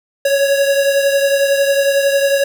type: beating tone pair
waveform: square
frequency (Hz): 554.4 / 565.4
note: C#5 / C#5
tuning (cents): 0 / +34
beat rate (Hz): 11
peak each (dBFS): -13 / -20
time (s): 0.25-2.44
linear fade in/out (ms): 5
effects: 7-bit